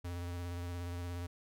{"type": "tone with vibrato", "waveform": "square", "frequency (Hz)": 87.5, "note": "F2", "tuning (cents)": 4, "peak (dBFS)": -39, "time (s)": [0.04, 1.27], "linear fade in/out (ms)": 10, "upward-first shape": "square", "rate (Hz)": 17, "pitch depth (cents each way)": 20, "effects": []}